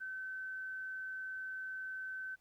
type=tone; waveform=sine; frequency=1531 Hz; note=G6; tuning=41 cents flat; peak=-40 dBFS; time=0-2.36 s; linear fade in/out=20 ms; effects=pink hiss -75 dBFS RMS until 2.4 s